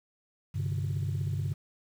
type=chord; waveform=sine; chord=G suspended fourth; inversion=none; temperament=just; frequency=98 / 130.67 / 147 Hz; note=G2 / C3 / D3; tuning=0 / -2 / +2 cents; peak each=-30 / -33 / -32 dBFS; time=0.54-1.54 s; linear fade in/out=20 ms; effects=tanh soft clip ceiling -24 dBFS + 9-bit